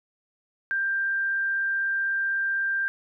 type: tone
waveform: sine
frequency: 1584 Hz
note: G6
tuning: 18 cents sharp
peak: -23 dBFS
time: 0.71-2.88 s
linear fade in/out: 0 ms
effects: none